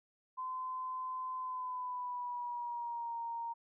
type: tone with pitch glide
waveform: sine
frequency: 1026 to 930 Hz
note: C6 to A#5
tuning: -34 to -4 cents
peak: -37 dBFS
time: 0.37-3.54 s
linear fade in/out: 20 ms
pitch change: -170 cents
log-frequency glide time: 1.39-3.17 s
effects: none